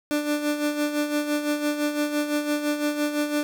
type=tone with tremolo; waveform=30% pulse; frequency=295.7 Hz; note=D4; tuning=12 cents sharp; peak=-18 dBFS; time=0.11-3.43 s; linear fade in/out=0 ms; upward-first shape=sine; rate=5.9 Hz; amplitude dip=60%; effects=none